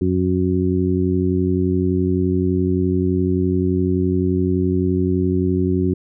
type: harmonic tone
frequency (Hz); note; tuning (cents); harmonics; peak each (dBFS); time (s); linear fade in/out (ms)
91.7; F#2; -15; 1 / 2 / 3 / 4; -21 / -21 / -21 / -21; 0.01-5.94; 5
effects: none